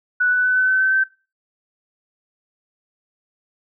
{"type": "tone with pitch steps", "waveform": "sine", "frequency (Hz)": [1480, 1491.2, 1502.4, 1513.7, 1525.1, 1536.6, 1548.2], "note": ["F#6", "F#6", "F#6", "F#6", "G6", "G6", "G6"], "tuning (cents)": [0, 13, 26, 39, -48, -35, -22], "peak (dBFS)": -14, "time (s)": [0.2, 1.04], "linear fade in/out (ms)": 10, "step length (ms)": 120, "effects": ["noise-tail reverb RT60 0.3 s tail -19 dB re dry"]}